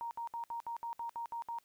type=tone bursts; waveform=sine; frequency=933 Hz; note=A#5; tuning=1 cent sharp; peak=-37 dBFS; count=10; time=0.01-1.586 s; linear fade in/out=0 ms; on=100 ms; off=64 ms; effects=white hiss -72 dBFS RMS until 1.64 s